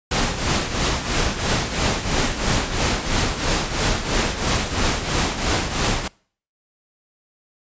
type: noise with tremolo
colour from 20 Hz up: pink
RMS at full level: -18 dBFS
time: 0.11-6.08 s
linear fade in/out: 5 ms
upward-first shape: triangle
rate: 3 Hz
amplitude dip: 70%
effects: noise-tail reverb RT60 0.5 s tail -25 dB re dry + resampled to 16000 Hz